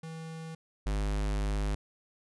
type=tone pair in turn; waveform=square; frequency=161.7 / 50.93 Hz; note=E3 / G#1; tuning=-33 / -33 cents; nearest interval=octave + minor sixth; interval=2000 cents; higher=first; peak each=-40 / -29 dBFS; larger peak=second; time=0.03-0.55 / 0.86-1.75 s; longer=second; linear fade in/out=5 ms; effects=resampled to 24000 Hz